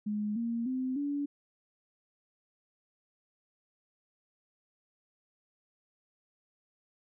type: tone with pitch steps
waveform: sine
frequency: 209.6 / 232.6 / 258 / 286.3 Hz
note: G#3 / A#3 / C4 / D4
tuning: +16 / -4 / -24 / -44 cents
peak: -30 dBFS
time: 0.06-1.26 s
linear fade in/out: 10 ms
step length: 300 ms
effects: none